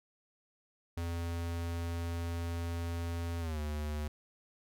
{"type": "tone with pitch glide", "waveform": "square", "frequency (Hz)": [84.8, 75.11], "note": ["E2", "D2"], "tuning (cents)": [50, 39], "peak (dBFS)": -35, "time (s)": [0.97, 4.08], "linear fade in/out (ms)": 5, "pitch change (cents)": -211, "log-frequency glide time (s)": [3.4, 3.6], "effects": []}